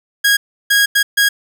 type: tone bursts at uneven times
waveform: sawtooth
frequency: 1643 Hz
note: G#6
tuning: 19 cents flat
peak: -6 dBFS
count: 4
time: 0.24-0.37 / 0.7-0.86 / 0.95-1.03 / 1.17-1.29 s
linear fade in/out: 10 ms
effects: none